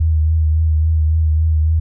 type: tone with vibrato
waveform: sine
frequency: 78.9 Hz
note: D#2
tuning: 25 cents sharp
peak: -11 dBFS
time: 0-1.8 s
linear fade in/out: 10 ms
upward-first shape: triangle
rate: 3.6 Hz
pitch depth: 41 cents each way
effects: none